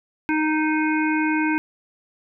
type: harmonic tone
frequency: 310.1 Hz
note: D#4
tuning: 6 cents flat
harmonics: 1 / 3 / 5 / 7 / 8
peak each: -20 / -27 / -27 / -30 / -31 dBFS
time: 0.29-1.58 s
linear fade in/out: 0 ms
effects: none